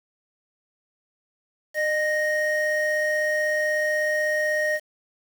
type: tone pair together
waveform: triangle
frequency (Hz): 609.5 / 1864.7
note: D#5 / A#6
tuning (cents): -36 / 0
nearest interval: octave + perfect fifth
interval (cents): 1936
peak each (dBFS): -22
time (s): 1.74-4.8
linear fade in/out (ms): 50
effects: 7-bit